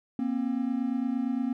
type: tone pair together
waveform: triangle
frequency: 237.8 / 266.5 Hz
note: A#3 / C4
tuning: +35 / +32 cents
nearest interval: major second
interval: 197 cents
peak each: -27 dBFS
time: 0.19-1.53 s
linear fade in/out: 2 ms
effects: none